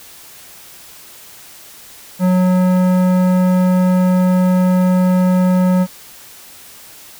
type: tone with tanh clipping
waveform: sine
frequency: 183 Hz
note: F#3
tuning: 19 cents flat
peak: -12 dBFS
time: 2.19-5.87 s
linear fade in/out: 50 ms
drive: 15 dB
effects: white hiss -39 dBFS RMS until 7.19 s